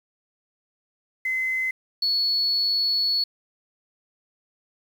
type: tone pair in turn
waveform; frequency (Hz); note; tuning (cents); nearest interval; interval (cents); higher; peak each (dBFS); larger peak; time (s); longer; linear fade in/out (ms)
sine; 2050 / 4399; C7 / C#8; -36 / -14; octave + minor second; 1322; second; -22 / -19; second; 1.25-1.71 / 2.02-3.24; second; 5
effects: tanh soft clip ceiling -15 dBFS + 8-bit